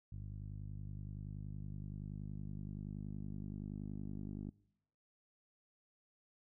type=tone with low-pass filter sweep; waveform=10% pulse; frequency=50.6 Hz; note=G#1; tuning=44 cents flat; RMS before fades=-45 dBFS; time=0.12-4.5 s; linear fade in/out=5 ms; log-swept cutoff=110 to 260 Hz; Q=1.4; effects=noise-tail reverb RT60 0.8 s tail -23 dB re dry